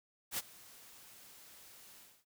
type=noise with ADSR envelope; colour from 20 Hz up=white; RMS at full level=-35 dBFS; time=0.31-2.25 s; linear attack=69 ms; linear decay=32 ms; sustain=-22 dB; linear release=270 ms; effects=none